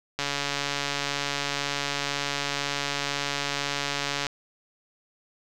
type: click train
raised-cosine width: 0.2 ms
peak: -10 dBFS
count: 580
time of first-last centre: 0.19-4.267 s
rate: 142 Hz
effects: none